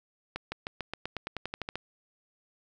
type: accelerating click train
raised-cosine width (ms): 0.3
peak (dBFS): -18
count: 14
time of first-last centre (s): 0.36-1.756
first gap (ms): 160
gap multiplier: 0.93
effects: none